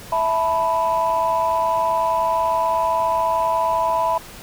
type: chord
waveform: sine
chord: E suspended fourth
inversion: none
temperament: just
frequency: 659.3 / 879 / 988.9 Hz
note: E5 / A5 / B5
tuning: 0 / -2 / +2 cents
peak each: -21 / -24 / -18 dBFS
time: 0.12-4.18 s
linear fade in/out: 5 ms
effects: tanh soft clip ceiling -10 dBFS + pink hiss -39 dBFS RMS until 4.42 s